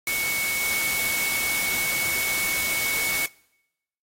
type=tone in noise; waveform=sine; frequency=2218 Hz; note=C#7; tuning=in tune; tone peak=-25 dBFS; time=0.07-3.26 s; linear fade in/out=2 ms; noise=white; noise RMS=-28 dBFS; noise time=0.07-3.26 s; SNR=0 dB; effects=noise-tail reverb RT60 0.9 s tail -25 dB re dry + AAC 48 kbps